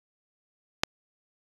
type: click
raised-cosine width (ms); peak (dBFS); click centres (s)
0.2; -3; 0.835
effects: resampled to 24000 Hz